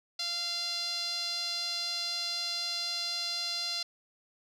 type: tone with band-pass filter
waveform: sawtooth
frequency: 692 Hz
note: F5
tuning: 16 cents flat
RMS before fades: -34 dBFS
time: 0.19-3.83 s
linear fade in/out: 5 ms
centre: 4500 Hz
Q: 6.2
effects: none